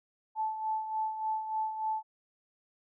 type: tone with tremolo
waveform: sine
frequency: 873 Hz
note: A5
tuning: 14 cents flat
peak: -28 dBFS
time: 0.35-2.03 s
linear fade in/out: 50 ms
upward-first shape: sine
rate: 3.4 Hz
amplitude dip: 60%
effects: none